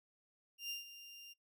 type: tone with ADSR envelope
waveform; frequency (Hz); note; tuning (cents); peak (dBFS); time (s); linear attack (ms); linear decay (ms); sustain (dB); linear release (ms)
30% pulse; 2794; F7; 0; -36; 0.58-1.34; 120; 140; -13; 21
effects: noise-tail reverb RT60 0.1 s tail -20 dB re dry